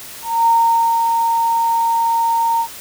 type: tone with ADSR envelope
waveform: sine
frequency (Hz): 921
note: A#5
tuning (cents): -21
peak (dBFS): -9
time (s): 0.22-2.68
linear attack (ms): 250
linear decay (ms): 510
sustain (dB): -4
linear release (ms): 79
effects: white hiss -34 dBFS RMS until 2.8 s